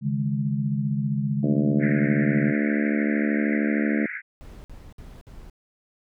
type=chord; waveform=sine; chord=C# suspended second; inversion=none; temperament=equal with one note detuned; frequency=140.28 / 155.56 / 207.7 Hz; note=C#3 / D#3 / G#3; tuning=+21 / 0 / 0 cents; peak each=-25 / -30 / -26 dBFS; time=0.01-2.54 s; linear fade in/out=50 ms
type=harmonic tone; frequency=73.1 Hz; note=D2; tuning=7 cents flat; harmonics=3 / 4 / 5 / 6 / 7 / 8 / 9; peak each=-23 / -25 / -32 / -37 / -35 / -37 / -38 dBFS; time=1.43-4.06 s; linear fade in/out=5 ms
type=band-pass noise; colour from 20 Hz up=white; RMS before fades=-33 dBFS; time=1.79-4.22 s; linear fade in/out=50 ms; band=1500 to 2200 Hz; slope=96 dB/octave
type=noise bursts; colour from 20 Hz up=brown; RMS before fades=-42 dBFS; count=4; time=4.41-5.498 s; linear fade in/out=0 ms; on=230 ms; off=56 ms
effects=none